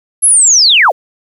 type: linear sweep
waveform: sine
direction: down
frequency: 11175 to 405 Hz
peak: -4 dBFS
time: 0.22-0.92 s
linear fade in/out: 20 ms
effects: 7-bit